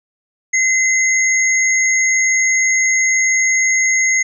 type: tone pair together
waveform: sine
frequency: 2051 / 6512 Hz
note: C7 / G#8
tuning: -35 / -35 cents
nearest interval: octave + minor sixth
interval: 2000 cents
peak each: -13 / -17 dBFS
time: 0.53-4.23 s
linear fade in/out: 10 ms
effects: none